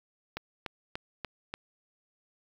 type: click train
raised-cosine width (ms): 0.3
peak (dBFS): -19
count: 5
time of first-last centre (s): 0.37-1.54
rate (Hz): 3.42
effects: 8-bit